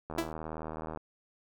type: click train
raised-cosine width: 1 ms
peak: -25 dBFS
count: 70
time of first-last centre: 0.1-0.973 s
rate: 79 Hz
type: tone with exponential decay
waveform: sawtooth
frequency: 332.2 Hz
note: E4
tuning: 13 cents sharp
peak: -22 dBFS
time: 0.18-0.33 s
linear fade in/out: 5 ms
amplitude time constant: 32 ms
effects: none